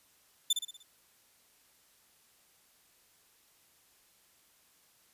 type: tone with echo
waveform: sawtooth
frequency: 3537 Hz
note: A7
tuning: 8 cents sharp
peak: -21 dBFS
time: 0.5-0.53 s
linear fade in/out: 5 ms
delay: 60 ms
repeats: 5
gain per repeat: -6 dB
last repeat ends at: 0.83 s
effects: white hiss -66 dBFS RMS until 5.13 s + resampled to 32000 Hz